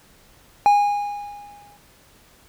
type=tone with exponential decay; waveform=triangle; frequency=820 Hz; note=G#5; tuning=22 cents flat; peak=-8 dBFS; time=0.66-1.77 s; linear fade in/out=0 ms; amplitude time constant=240 ms; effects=pink hiss -53 dBFS RMS until 2.48 s